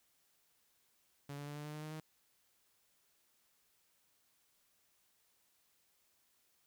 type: tone with pitch steps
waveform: sawtooth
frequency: 142.4 / 144.3 / 146.23 / 148.19 / 150.17 / 152.18 / 154.22 / 156.28 Hz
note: C#3 / D3 / D3 / D3 / D3 / D#3 / D#3 / D#3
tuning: +47 / -30 / -7 / +16 / +39 / -38 / -15 / +8 cents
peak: -40 dBFS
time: 1.29-2.002 s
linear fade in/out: 5 ms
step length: 89 ms
effects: white hiss -75 dBFS RMS until 6.66 s